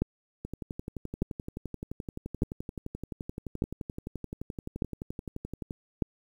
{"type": "two click trains", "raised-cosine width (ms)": 3, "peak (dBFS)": [-13, -23], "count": [6, 62], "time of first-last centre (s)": [[0.02, 6.022], [0.45, 5.709]], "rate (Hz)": [0.833, 11.6], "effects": ["9-bit"]}